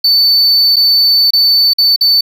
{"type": "tone with dropouts", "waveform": "triangle", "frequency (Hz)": 4515, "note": "C#8", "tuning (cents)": 31, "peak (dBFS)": -5, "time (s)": [0.04, 2.21], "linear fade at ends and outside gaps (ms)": 5, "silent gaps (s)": [[0.76, 0.765], [1.307, 1.333], [1.735, 1.783], [1.962, 2.009]], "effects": []}